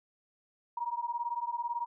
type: beating tone pair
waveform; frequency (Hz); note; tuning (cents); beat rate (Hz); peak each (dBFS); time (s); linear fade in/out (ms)
sine; 941 / 959; A#5 / A#5; +16 / +49; 18; -35 / -35; 0.77-1.86; 5
effects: none